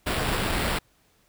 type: noise with sample-and-hold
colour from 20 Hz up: pink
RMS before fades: -26 dBFS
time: 0.06-0.79 s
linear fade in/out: 10 ms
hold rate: 6300 Hz
effects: pink hiss -64 dBFS RMS until 1.28 s